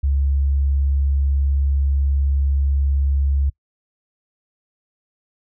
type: tone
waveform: sine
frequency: 69.3 Hz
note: C#2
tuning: in tune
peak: -15 dBFS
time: 0.03-3.5 s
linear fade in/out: 10 ms
effects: noise-tail reverb RT60 0.1 s tail -25 dB re dry